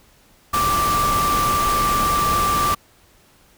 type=tone in noise; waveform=sine; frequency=1174 Hz; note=D6; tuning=1 cent flat; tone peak=-17 dBFS; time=0.53-2.75 s; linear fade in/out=10 ms; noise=pink; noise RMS=-24 dBFS; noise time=0.53-2.75 s; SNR=+4 dB; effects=pink hiss -54 dBFS RMS until 3.57 s